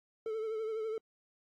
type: tone with vibrato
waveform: triangle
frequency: 440 Hz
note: A4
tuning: in tune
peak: -32 dBFS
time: 0.26-0.98 s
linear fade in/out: 2 ms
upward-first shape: triangle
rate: 12 Hz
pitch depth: 51 cents each way
effects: AAC 64 kbps